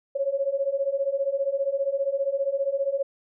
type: beating tone pair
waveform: sine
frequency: 542 / 557 Hz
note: C#5 / C#5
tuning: -39 / +8 cents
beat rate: 15 Hz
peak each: -27 / -25 dBFS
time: 0.15-3.03 s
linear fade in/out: 10 ms
effects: none